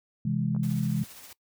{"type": "chord", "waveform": "sine", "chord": "C augmented", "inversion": "none", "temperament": "equal", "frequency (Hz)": [130.81, 164.81, 207.7], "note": ["C3", "E3", "G#3"], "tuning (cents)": [0, 0, 0], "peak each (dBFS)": -29, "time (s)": [0.25, 1.04], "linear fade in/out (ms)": 5}
{"type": "clicks", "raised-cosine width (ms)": 1, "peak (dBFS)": -32, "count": 2, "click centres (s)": [0.549, 0.564]}
{"type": "noise with tremolo", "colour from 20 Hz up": "white", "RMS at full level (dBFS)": -46, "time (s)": [0.63, 1.33], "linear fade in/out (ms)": 2, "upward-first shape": "sine", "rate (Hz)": 15, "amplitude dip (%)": 35}
{"effects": ["noise-tail reverb RT60 0.1 s tail -21 dB re dry"]}